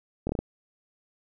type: slowing click train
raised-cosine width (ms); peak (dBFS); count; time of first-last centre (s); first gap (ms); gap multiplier
2; -15; 5; 0.27-0.39; 23; 1.18
effects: none